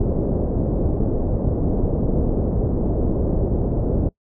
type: low-pass noise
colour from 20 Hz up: pink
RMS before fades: -20 dBFS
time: 0-4.09 s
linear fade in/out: 5 ms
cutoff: 550 Hz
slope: 24 dB/octave
effects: noise-tail reverb RT60 0.1 s tail -23 dB re dry